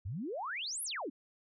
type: exponential two-way sweep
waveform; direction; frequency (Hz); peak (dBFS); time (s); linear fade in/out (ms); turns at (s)
sine; up then down; 81.9 to 11620 to 234.9; -36; 0.05-1.1; 10; 0.83
effects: none